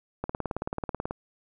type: click train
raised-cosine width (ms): 1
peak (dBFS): -16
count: 17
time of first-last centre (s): 0.24-1.11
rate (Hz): 18.4
effects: none